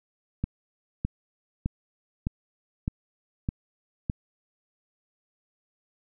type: click train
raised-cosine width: 5 ms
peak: -14 dBFS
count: 7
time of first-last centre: 0.44-4.099 s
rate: 1.64 Hz
effects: none